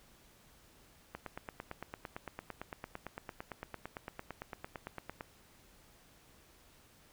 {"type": "click train", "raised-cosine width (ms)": 0.5, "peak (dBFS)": -26, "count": 37, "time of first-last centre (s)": [1.15, 5.209], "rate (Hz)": 8.87, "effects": ["pink hiss -63 dBFS RMS until 7.12 s"]}